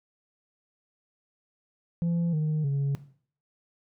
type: tone with pitch steps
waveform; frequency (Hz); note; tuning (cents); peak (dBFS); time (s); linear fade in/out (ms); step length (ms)
sine; 170 / 154.1 / 139.69; F3 / D#3 / C#3; -46 / -16 / +14; -21; 2.02-2.95; 0; 310
effects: noise-tail reverb RT60 0.5 s tail -17 dB re dry + tanh soft clip ceiling -23 dBFS